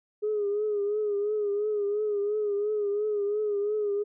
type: tone with vibrato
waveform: sine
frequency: 415.3 Hz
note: G#4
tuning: in tune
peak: -24 dBFS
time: 0.22-4.04 s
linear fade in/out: 20 ms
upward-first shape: triangle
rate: 2.9 Hz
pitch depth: 64 cents each way
effects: tanh soft clip ceiling -20 dBFS